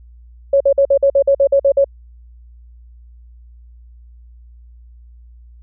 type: tone bursts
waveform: sine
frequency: 554.4 Hz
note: C#5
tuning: in tune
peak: -8 dBFS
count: 11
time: 0.53-1.844 s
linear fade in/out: 5 ms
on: 74 ms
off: 50 ms
effects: added 59 Hz sine -39 dBFS peak until 5.62 s